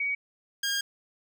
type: tone pair in turn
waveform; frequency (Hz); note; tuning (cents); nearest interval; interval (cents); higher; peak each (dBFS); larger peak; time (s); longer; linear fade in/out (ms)
sine / 15% pulse; 2256 / 1617.5; C#7 / G#6; +30 / -46; tritone; 576; first; -26 / -20; second; 0-0.15 / 0.63-0.81; second; 5
effects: none